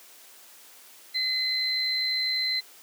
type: tone pair together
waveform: sine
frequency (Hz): 2042 / 4084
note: C7 / C8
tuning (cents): -43 / -43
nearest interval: octave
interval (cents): 1200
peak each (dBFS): -31 / -25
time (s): 1.14-2.61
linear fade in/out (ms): 20
effects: white hiss -51 dBFS RMS until 2.82 s + high-pass 300 Hz 12 dB/octave